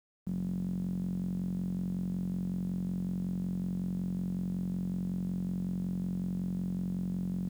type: tone with band-pass filter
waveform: sawtooth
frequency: 45.4 Hz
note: F#1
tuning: 32 cents flat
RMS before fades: -34 dBFS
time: 0.26-7.49 s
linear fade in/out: 10 ms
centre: 190 Hz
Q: 8.3
effects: 10-bit